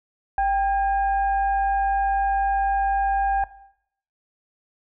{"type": "tone with frequency modulation", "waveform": "sine", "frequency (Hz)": 788, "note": "G5", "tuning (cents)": 9, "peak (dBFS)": -18, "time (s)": [0.38, 3.44], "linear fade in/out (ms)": 2, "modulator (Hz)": 838, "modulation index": 0.5, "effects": ["noise-tail reverb RT60 0.7 s tail -17 dB re dry"]}